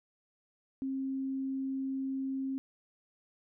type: tone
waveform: sine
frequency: 267.5 Hz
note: C4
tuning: 38 cents sharp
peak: -32 dBFS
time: 0.82-2.58 s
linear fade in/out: 0 ms
effects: none